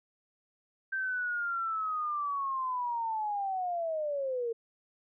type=linear sweep; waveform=sine; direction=down; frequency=1568 to 452.5 Hz; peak=-30 dBFS; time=0.92-4.53 s; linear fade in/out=10 ms; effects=none